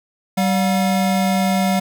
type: tone pair together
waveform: square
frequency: 192.5 / 719.1 Hz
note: G3 / F#5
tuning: -31 / -50 cents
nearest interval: octave + major seventh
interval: 2281 cents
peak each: -17 / -22 dBFS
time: 0.37-1.8 s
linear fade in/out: 10 ms
effects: none